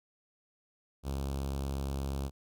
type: tone with notch filter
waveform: sawtooth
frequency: 68.4 Hz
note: C#2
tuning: 23 cents flat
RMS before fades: -35 dBFS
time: 1.03-2.31 s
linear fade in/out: 50 ms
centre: 1900 Hz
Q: 1
effects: none